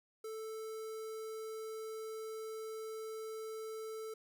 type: tone with notch filter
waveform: square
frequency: 440 Hz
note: A4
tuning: in tune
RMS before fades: -44 dBFS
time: 0.24-4.14 s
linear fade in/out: 5 ms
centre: 2700 Hz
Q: 0.91
effects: none